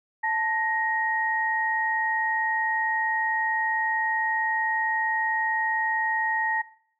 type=tone pair together; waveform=sine; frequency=880 / 1875.5 Hz; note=A5 / A#6; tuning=0 / +10 cents; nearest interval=octave + minor second; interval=1310 cents; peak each=-26 dBFS; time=0.23-6.62 s; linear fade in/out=10 ms; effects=noise-tail reverb RT60 0.6 s tail -19 dB re dry